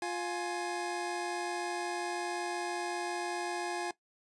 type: tone pair together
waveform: 25% pulse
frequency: 351.5 / 836 Hz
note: F4 / G#5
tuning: +11 / +11 cents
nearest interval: octave + minor third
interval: 1500 cents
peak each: -32 / -34 dBFS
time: 0.02-3.91 s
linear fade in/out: 2 ms
effects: noise-tail reverb RT60 0.1 s tail -17 dB re dry + resampled to 24000 Hz